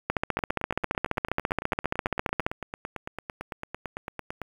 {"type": "two click trains", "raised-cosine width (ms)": 0.5, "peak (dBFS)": [-18, -9], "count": [37, 36], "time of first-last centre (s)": [[0.39, 4.417], [0.1, 2.465]], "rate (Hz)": [8.94, 14.8], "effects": ["7-bit"]}